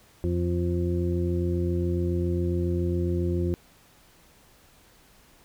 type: harmonic tone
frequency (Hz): 87.31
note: F2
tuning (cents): 0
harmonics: 1 / 2 / 3 / 4 / 6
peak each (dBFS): -26 / -30 / -37 / -28 / -40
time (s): 0.24-3.54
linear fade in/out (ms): 0
effects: pink hiss -57 dBFS RMS until 5.44 s